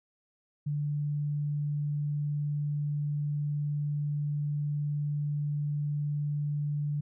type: tone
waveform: sine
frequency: 146.8 Hz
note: D3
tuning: in tune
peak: -28 dBFS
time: 0.66-7.01 s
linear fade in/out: 10 ms
effects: none